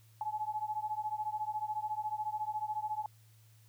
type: beating tone pair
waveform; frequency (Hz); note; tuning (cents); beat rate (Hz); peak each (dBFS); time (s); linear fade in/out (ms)
sine; 847 / 861; G#5 / A5; +34 / -38; 14; -37 / -37; 0.21-3.06; 2
effects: added 110 Hz sine -59 dBFS peak until 3.68 s + white hiss -68 dBFS RMS until 3.68 s